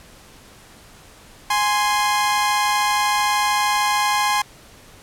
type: tone pair together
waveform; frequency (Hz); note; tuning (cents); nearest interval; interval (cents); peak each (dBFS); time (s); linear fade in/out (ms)
sawtooth; 830.6 / 1046.5; G#5 / C6; 0 / 0; major third; 400; -16; 1.5-4.42; 5
effects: pink hiss -46 dBFS RMS until 5.02 s + low-pass 12000 Hz 12 dB/octave